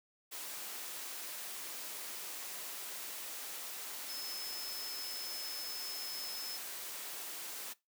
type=tone in noise; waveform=sine; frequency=5200 Hz; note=E8; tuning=24 cents flat; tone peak=-43 dBFS; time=4.08-6.58 s; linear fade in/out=20 ms; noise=white; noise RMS=-44 dBFS; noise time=0.31-7.74 s; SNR=-2 dB; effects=noise-tail reverb RT60 0.2 s tail -20 dB re dry + high-pass 300 Hz 12 dB/octave